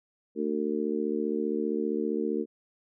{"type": "harmonic tone", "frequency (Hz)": 75.2, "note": "D2", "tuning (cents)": 42, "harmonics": [3, 4, 5, 6], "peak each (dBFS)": [-32, -32, -32, -32], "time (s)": [0.35, 2.46], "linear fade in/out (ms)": 50, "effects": []}